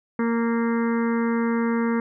harmonic tone, 231.7 Hz, A#3, 10 cents flat, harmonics 1 / 2 / 4 / 5 / 6 / 7 / 8 / 9, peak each -21 / -27 / -33 / -35 / -37 / -38 / -39 / -40 dBFS, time 0.19-2 s, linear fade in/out 2 ms, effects none

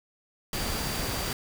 sine tone in noise, 4699 Hz, D8, in tune, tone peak -40 dBFS, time 0.53-1.33 s, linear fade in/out 2 ms, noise pink, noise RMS -31 dBFS, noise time 0.53-1.33 s, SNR -12 dB, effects none

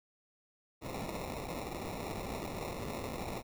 blue noise with sample-and-hold, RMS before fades -40 dBFS, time 0.81-3.43 s, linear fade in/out 50 ms, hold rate 1575 Hz, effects none

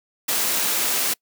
white noise, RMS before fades -22 dBFS, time 0.28-1.14 s, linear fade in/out 10 ms, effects noise-tail reverb RT60 0.1 s tail -26 dB re dry + high-pass 200 Hz 12 dB/octave

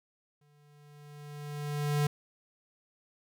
square tone with exponential growth, 146.83 Hz, D3, in tune, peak -25 dBFS, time 0.41-2.07 s, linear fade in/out 5 ms, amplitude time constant 360 ms, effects none

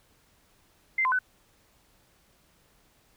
sine tone with pitch steps, 2082 / 1028 / 1504 Hz, C7 / C6 / F#6, -9 / -31 / +28 cents, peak -22 dBFS, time 0.98-1.19 s, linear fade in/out 5 ms, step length 70 ms, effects pink hiss -64 dBFS RMS until 3.16 s

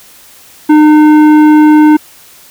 triangle tone with tanh clipping, 304.1 Hz, D#4, 40 cents flat, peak -3 dBFS, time 0.69-1.97 s, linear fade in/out 10 ms, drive 16 dB, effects white hiss -38 dBFS RMS until 2.5 s

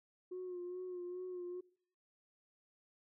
sine tone with vibrato, 360.7 Hz, F#4, 44 cents flat, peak -40 dBFS, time 0.31-1.61 s, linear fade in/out 10 ms, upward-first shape sine, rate 2.4 Hz, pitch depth 36 cents each way, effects noise-tail reverb RT60 0.6 s tail -24 dB re dry + tanh soft clip ceiling -38 dBFS

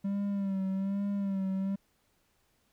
triangle tone with vibrato, 196 Hz, G3, in tune, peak -27 dBFS, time 0.04-1.76 s, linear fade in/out 10 ms, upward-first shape sine, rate 1.2 Hz, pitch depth 48 cents each way, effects pink hiss -72 dBFS RMS until 2.72 s

